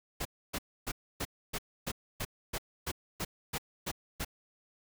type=noise bursts; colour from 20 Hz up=pink; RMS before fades=-35 dBFS; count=13; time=0.2-4.249 s; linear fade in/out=10 ms; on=53 ms; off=280 ms; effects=none